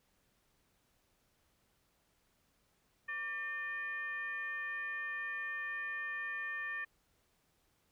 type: tone with frequency modulation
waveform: sine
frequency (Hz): 1801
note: A6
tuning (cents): +40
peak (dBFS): -37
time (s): 3.08-6.85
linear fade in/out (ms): 10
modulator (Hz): 643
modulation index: 0.59
effects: pink hiss -75 dBFS RMS until 7.91 s